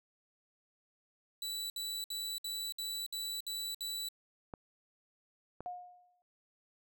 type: tone bursts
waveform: sawtooth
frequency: 3951 Hz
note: B7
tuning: in tune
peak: -34 dBFS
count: 8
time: 1.42-4.087 s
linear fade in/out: 2 ms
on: 280 ms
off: 61 ms
type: clicks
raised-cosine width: 1 ms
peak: -29 dBFS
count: 2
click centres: 4.538 / 5.606 s
type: tone with exponential decay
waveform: sine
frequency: 717 Hz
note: F5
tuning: 45 cents sharp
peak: -36 dBFS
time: 5.66-6.22 s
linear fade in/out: 0 ms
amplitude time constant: 120 ms
effects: none